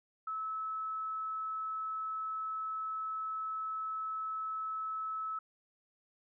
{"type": "tone", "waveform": "sine", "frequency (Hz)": 1300, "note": "E6", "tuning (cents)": -24, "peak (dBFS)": -35, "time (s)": [0.27, 5.39], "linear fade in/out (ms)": 5, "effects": []}